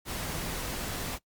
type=tone in noise; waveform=sine; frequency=164.81 Hz; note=E3; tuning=in tune; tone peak=-42 dBFS; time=0.15-0.55 s; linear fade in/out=50 ms; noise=pink; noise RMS=-35 dBFS; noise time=0.05-1.19 s; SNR=-10 dB; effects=noise-tail reverb RT60 0.1 s tail -20 dB re dry + Opus 48 kbps